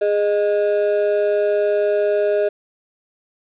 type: ring-modulated tone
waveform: triangle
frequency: 515 Hz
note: C5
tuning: 28 cents flat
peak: -10 dBFS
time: 0.01-2.49 s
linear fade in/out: 10 ms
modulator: 102 Hz
effects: resampled to 8000 Hz + 8-bit